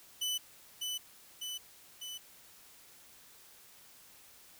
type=tone with echo; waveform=sawtooth; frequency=2994 Hz; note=F#7; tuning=20 cents sharp; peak=-29 dBFS; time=0.21-0.38 s; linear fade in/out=10 ms; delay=600 ms; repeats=3; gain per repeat=-3 dB; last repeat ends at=2.18 s; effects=white hiss -58 dBFS RMS until 4.59 s